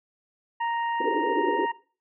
harmonic tone, 932.3 Hz, A#5, in tune, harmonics 1 / 2 / 3, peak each -25 / -34 / -42 dBFS, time 0.6-1.72 s, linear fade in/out 10 ms
white band-pass noise, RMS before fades -27 dBFS, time 1-1.66 s, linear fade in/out 5 ms, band 280 to 500 Hz, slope 96 dB/octave
effects noise-tail reverb RT60 0.4 s tail -20 dB re dry

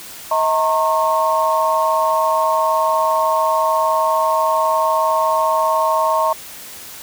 sine tone cluster, 637 / 918 / 1084 Hz, D#5 / A#5 / C#6, +41 / -27 / -39 cents, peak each -18 dBFS, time 0.31-6.33 s, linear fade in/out 5 ms, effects white hiss -35 dBFS RMS until 7.02 s

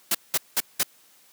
white noise bursts, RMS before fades -22 dBFS, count 4, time 0.11-0.832 s, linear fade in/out 5 ms, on 38 ms, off 190 ms, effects white hiss -57 dBFS RMS until 1.32 s + high-pass 150 Hz 12 dB/octave

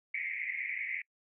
pink band-pass noise, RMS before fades -37 dBFS, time 0.14-1.02 s, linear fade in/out 5 ms, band 2000 to 2300 Hz, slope 96 dB/octave, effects noise-tail reverb RT60 0.1 s tail -26 dB re dry

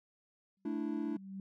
sine tone with exponential growth, 193.5 Hz, G3, 22 cents flat, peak -39 dBFS, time 0.57-1.4 s, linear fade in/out 2 ms, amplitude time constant 180 ms
triangle chord, A suspended fourth, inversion none, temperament equal, 220 / 293.7 / 329.6 Hz, A3 / D4 / E4, 0 / 0 / 0 cents, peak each -37 / -35 / -37 dBFS, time 0.65-1.17 s, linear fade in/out 5 ms
effects tanh soft clip ceiling -23 dBFS

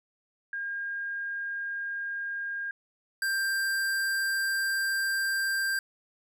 sine / square tone pair in turn, 1615 / 1581.8 Hz, G#6 / G6, -49 / +15 cents, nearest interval unison, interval 36 cents, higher first, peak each -31 / -27 dBFS, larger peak second, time 0.53-2.71 / 3.22-5.79 s, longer second, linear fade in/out 2 ms, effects none

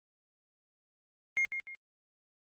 sine tone with echo, 2133 Hz, C7, 33 cents sharp, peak -24 dBFS, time 1.37-1.45 s, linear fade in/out 0 ms, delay 150 ms, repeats 2, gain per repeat -9 dB, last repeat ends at 1.75 s, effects tanh soft clip ceiling -24 dBFS + Opus 24 kbps

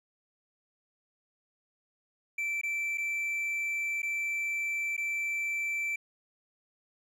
triangle tone with dropouts, 2333 Hz, D7, 12 cents flat, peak -28 dBFS, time 2.38-5.96 s, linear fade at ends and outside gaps 5 ms, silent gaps 2.614-2.633 / 2.975-2.98 / 4.02-4.029 / 4.967-4.977 s, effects none

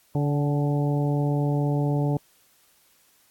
harmonic tone with a mistuned harmonic, 144.3 Hz, D3, 30 cents flat, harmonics 1 / 2 / 3 / 4 / 5 / 6, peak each -22 / -28 / -32 / -34 / -36 / -38 dBFS, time 0.15-2.17 s, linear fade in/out 2 ms, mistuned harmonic 5, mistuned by +49 cents, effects white hiss -61 dBFS RMS until 3.3 s + AAC 64 kbps

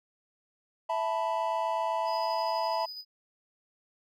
triangle chord, E suspended fourth, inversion none, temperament equal, 659.3 / 880 / 987.8 Hz, E5 / A5 / B5, 0 / 0 / 0 cents, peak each -30 dBFS, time 0.89-2.86 s, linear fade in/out 10 ms
triangle tone with tremolo, 4978 Hz, D#8, in tune, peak -37 dBFS, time 2.05-3.05 s, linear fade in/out 50 ms, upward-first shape square, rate 12 Hz, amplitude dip 30%
effects none

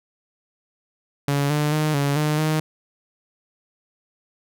sawtooth tone with pitch steps, 141.9 / 149.1 / 153.4 / 141.7 / 151.5 / 155.5 Hz, C#3 / D3 / D#3 / C#3 / D#3 / D#3, +41 / +27 / -24 / +38 / -46 / -1 cents, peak -15 dBFS, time 1.28-2.6 s, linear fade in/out 2 ms, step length 220 ms, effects none

